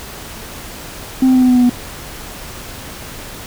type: tone with pitch steps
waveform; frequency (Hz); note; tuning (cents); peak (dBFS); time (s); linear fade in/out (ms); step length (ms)
sine; 260.5 / 257.8 / 255.1 / 252.5 / 249.9 / 247.3 / 244.7; C4 / C4 / C4 / B3 / B3 / B3 / B3; -7 / -26 / -44 / +39 / +21 / +3 / -16; -5; 1.22-1.696; 5; 68
effects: tanh soft clip ceiling -6 dBFS + pink hiss -31 dBFS RMS until 3.46 s